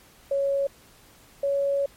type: tone pair in turn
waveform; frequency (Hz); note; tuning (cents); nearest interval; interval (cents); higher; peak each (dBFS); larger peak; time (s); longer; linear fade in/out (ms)
sine; 555 / 558.9; C#5 / C#5; +2 / +14; unison; 12; second; -21; neither; 0.31-0.67 / 1.43-1.86; second; 5
effects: pink hiss -54 dBFS RMS until 1.96 s + MP3 64 kbps